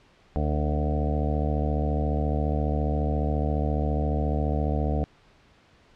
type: harmonic tone with a mistuned harmonic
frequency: 74.5 Hz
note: D2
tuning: 25 cents sharp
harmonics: 1 / 2 / 3 / 4 / 6 / 7 / 8 / 9 / 10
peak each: -25 / -30 / -32 / -34 / -35 / -36 / -38 / -37 / -36 dBFS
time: 0.36-5.04 s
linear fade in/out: 0 ms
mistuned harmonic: 1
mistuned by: -22 cents
effects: pink hiss -58 dBFS RMS until 5.95 s + low-pass 4000 Hz 12 dB/octave